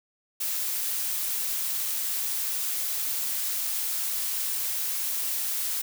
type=noise; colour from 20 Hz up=blue; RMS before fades=-29 dBFS; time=0.4-5.82 s; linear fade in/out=10 ms; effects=none